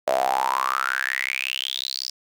sawtooth tone with high-pass filter sweep, 65.41 Hz, C2, in tune, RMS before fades -25 dBFS, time 0.07-2.1 s, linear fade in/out 5 ms, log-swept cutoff 610 to 5100 Hz, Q 9.8, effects none

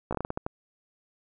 slowing click train, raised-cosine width 1 ms, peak -16 dBFS, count 9, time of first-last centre 0.11-0.465 s, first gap 16 ms, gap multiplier 1.28, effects none

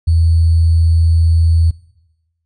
sine tone with sample-and-hold, 82.5 Hz, E2, 2 cents sharp, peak -8 dBFS, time 0.07-1.71 s, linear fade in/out 10 ms, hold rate 4410 Hz, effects noise-tail reverb RT60 1.0 s tail -22 dB re dry + resampled to 22050 Hz

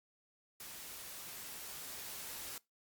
white noise with level ramp, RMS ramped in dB -49 to -45 dBFS, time 0.6-2.58 s, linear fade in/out 2 ms, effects noise-tail reverb RT60 0.2 s tail -23 dB re dry + Opus 48 kbps

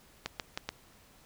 clicks, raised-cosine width 0.2 ms, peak -16 dBFS, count 4, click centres 0.26 / 0.398 / 0.575 / 0.69 s, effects pink hiss -60 dBFS RMS until 1.25 s

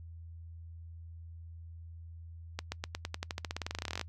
accelerating click train, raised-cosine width 0.2 ms, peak -18 dBFS, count 26, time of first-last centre 2.59-4.013 s, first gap 130 ms, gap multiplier 0.92, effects noise-tail reverb RT60 0.1 s tail -26 dB re dry + added 83 Hz sine -45 dBFS peak until 4.08 s

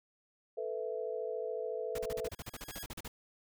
sine chord, A suspended second, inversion none, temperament equal, 440 / 493.9 / 659.3 Hz, A4 / B4 / E5, 0 / 0 / 0 cents, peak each -38 / -39 / -42 dBFS, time 0.57-2.29 s, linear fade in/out 10 ms
pink noise bursts, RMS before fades -43 dBFS, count 16, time 1.95-3.08 s, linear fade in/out 5 ms, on 35 ms, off 38 ms
5% pulse tone with exponential growth, 1651 Hz, G#6, 11 cents flat, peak -30 dBFS, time 2.27-2.83 s, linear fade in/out 1 ms, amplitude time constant 120 ms
effects none

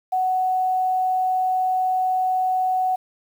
sine tone with quantisation, 744 Hz, F#5, 9 cents sharp, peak -18 dBFS, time 0.12-2.96 s, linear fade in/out 10 ms, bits 8, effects none

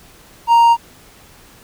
triangle tone, 932.3 Hz, A#5, in tune, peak -5 dBFS, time 0.47-0.77 s, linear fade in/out 50 ms, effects pink hiss -45 dBFS RMS until 1.63 s

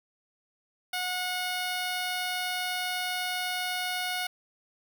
10% pulse tone, 728 Hz, F#5, 28 cents flat, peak -21 dBFS, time 0.93-4.27 s, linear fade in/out 5 ms, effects none

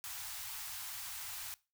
white band-stop noise, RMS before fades -44 dBFS, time 0.04-1.54 s, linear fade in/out 0 ms, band 120 to 730 Hz, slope 48 dB/octave, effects noise-tail reverb RT60 0.3 s tail -21 dB re dry

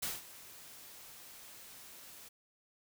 white noise with ADSR envelope, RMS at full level -36 dBFS, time 0.02-2.29 s, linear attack 11 ms, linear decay 180 ms, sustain -17 dB, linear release 12 ms, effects none

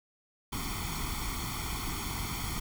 pink noise with comb filter, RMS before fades -35 dBFS, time 0.52-2.6 s, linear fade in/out 10 ms, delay 0.9 ms, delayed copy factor +0.9, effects none

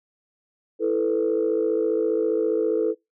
sine chord, E suspended fourth, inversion none, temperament just, 329.6 / 439.5 / 494.4 Hz, E4 / A4 / B4, 0 / -2 / +2 cents, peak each -25 / -21 / -25 dBFS, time 0.79-2.95 s, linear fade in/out 50 ms, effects noise-tail reverb RT60 0.2 s tail -25 dB re dry + tanh soft clip ceiling -12 dBFS

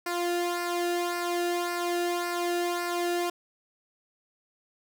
sawtooth tone with flanger, 349.2 Hz, F4, in tune, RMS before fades -29 dBFS, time 0.06-3.3 s, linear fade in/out 5 ms, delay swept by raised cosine 0.29 to 0.92 ms, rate 1.8 Hz, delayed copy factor -0.65, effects none

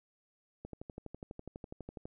click train, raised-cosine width 2 ms, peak -30 dBFS, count 18, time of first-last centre 0.65-2.055 s, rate 12.1 Hz, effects none

